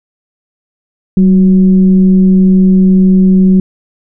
sine tone with frequency modulation, 189 Hz, F#3, 37 cents sharp, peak -3 dBFS, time 1.17-3.6 s, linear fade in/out 2 ms, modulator 178 Hz, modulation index 0.35, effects none

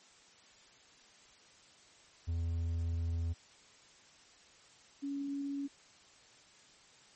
triangle / sine tone pair in turn, 83.6 / 280.5 Hz, E2 / C#4, +25 / +21 cents, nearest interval octave + major sixth, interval 2096 cents, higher second, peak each -30 / -35 dBFS, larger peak first, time 2.27-3.34 / 5.02-5.68 s, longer first, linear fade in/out 20 ms, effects white hiss -61 dBFS RMS until 7.15 s + MP3 32 kbps

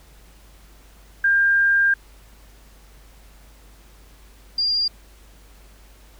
sine tone pair in turn, 1600 / 4795 Hz, G6 / D8, +35 / +35 cents, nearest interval octave + perfect fifth, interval 1900 cents, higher second, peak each -14 / -18 dBFS, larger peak first, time 1.24-1.94 / 4.58-4.88 s, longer first, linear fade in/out 5 ms, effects added 50 Hz sine -47 dBFS peak until 6.19 s + pink hiss -53 dBFS RMS until 6.19 s

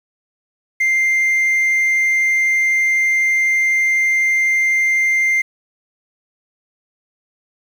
sine tone, 2096 Hz, C7, 2 cents sharp, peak -10 dBFS, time 0.8-5.42 s, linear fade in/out 10 ms, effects tanh soft clip ceiling -12 dBFS + 7-bit

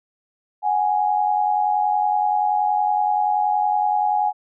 sine tone pair together, 740 / 830.6 Hz, F#5 / G#5, 0 / 0 cents, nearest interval major second, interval 200 cents, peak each -22 / -18 dBFS, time 0.62-4.33 s, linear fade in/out 50 ms, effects none

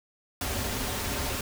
pink noise with comb filter, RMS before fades -31 dBFS, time 0.41-1.41 s, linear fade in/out 2 ms, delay 6.1 ms, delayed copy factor -0.5, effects none

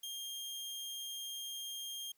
sawtooth tone, 3213 Hz, G7, 42 cents sharp, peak -38 dBFS, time 0.03-2.12 s, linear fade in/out 5 ms, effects white hiss -75 dBFS RMS until 2.17 s

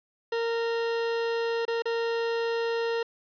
40% pulse tone with dropouts, 462.1 Hz, A#4, 15 cents flat, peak -25 dBFS, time 0.32-3.03 s, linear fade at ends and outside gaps 5 ms, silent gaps 1.653-1.679 / 1.822-1.855 s, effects resampled to 11025 Hz + 9-bit

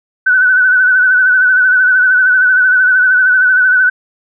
sine tone with vibrato, 1500 Hz, F#6, 23 cents sharp, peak -6 dBFS, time 0.26-3.9 s, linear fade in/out 10 ms, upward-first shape sine, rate 13 Hz, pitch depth 46 cents each way, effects none

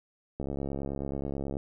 click train, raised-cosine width 2 ms, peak -21 dBFS, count 82, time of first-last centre 0.4-1.569 s, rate 69.3 Hz, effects none

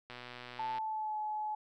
click train, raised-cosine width 0.3 ms, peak -30 dBFS, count 85, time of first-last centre 0.1-0.783 s, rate 123 Hz
sine tone with pitch glide, 880 to 853 Hz, A5 to G#5, 0 to +46 cents, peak -34 dBFS, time 0.59-1.55 s, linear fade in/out 5 ms, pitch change -54 cents, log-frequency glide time 0.76-1.18 s
effects none

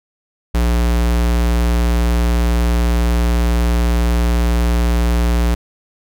square tone, 59 Hz, A#1, 22 cents sharp, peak -13 dBFS, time 0.54-5.55 s, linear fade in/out 10 ms, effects none

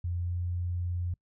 sine tone with pitch glide, 87.31 to 88.12 Hz, F2 to F2, 0 to +16 cents, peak -29 dBFS, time 0.04-1.14 s, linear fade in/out 5 ms, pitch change +16 cents, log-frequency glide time 0.19-0.34 s, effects noise-tail reverb RT60 0.1 s tail -26 dB re dry

